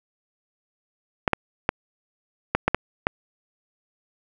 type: clicks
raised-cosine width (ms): 0.5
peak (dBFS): -3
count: 7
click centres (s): 1.278 / 1.333 / 1.691 / 2.55 / 2.68 / 2.746 / 3.069
effects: none